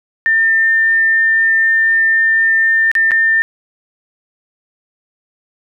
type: tone with dropouts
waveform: sine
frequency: 1801 Hz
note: A6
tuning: 40 cents sharp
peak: -9 dBFS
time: 0.26-3.42 s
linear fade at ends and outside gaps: 0 ms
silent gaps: 2.915-2.952 / 3.109-3.117 s
effects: none